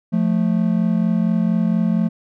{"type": "tone pair together", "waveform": "triangle", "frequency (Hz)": [175.71, 220], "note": ["F3", "A3"], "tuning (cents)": [11, 0], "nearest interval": "major third", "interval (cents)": 389, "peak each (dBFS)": -16, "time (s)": [0.12, 2.09], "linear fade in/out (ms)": 20, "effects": []}